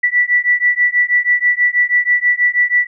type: beating tone pair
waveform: sine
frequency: 1958 / 1964.2 Hz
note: B6 / B6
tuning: -15 / -10 cents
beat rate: 6.2 Hz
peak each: -14 dBFS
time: 0.03-2.87 s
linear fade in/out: 10 ms
effects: none